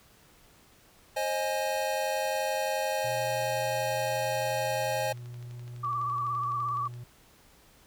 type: chord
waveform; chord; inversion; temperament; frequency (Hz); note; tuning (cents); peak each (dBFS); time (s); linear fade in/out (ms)
square; Ab major; first; equal with one note detuned; 530.9 / 622.3 / 830.6; C5 / Eb5 / Ab5; +25 / 0 / 0; -33; 1.16-5.13; 10
type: tone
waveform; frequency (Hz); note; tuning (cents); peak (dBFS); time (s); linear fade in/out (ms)
triangle; 121.1; B2; -34; -37; 3.04-7.04; 5
type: click train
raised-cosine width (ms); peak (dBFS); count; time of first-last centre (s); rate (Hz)
0.2; -36; 38; 3.83-6.939; 11.9
type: tone with vibrato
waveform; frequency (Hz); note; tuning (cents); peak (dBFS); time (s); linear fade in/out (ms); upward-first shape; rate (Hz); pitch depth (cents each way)
sine; 1154; D6; -31; -28; 5.83-6.88; 10; sine; 17; 53
effects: pink hiss -59 dBFS RMS until 7.86 s